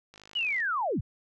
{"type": "click train", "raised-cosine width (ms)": 0.2, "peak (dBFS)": -32, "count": 25, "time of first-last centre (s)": [0.14, 0.602], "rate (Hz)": 51.9}
{"type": "linear sweep", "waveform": "sine", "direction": "down", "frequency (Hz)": [3000, 57.7], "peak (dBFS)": -26, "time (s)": [0.35, 1.01], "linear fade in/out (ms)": 10}
{"effects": []}